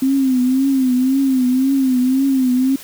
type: tone with vibrato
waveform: sine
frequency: 261.6 Hz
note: C4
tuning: in tune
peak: -12 dBFS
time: 0.02-2.76 s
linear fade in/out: 5 ms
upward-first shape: triangle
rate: 1.9 Hz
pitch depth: 95 cents each way
effects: white hiss -37 dBFS RMS until 2.83 s